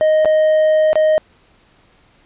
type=tone with dropouts; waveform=triangle; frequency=622.3 Hz; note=D#5; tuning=in tune; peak=-8 dBFS; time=0.01-1.18 s; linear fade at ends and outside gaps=0 ms; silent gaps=0.248-0.256 / 0.931-0.956 s; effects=pink hiss -53 dBFS RMS until 2.25 s + resampled to 8000 Hz